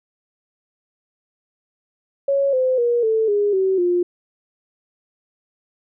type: tone with pitch steps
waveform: sine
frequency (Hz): 554.4 / 514.3 / 477.1 / 442.6 / 410.6 / 380.9 / 353.3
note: C#5 / C5 / A#4 / A4 / G#4 / G4 / F4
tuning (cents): 0 / -30 / +40 / +10 / -20 / -50 / +20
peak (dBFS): -15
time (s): 2.28-4.03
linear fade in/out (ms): 5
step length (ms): 250
effects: none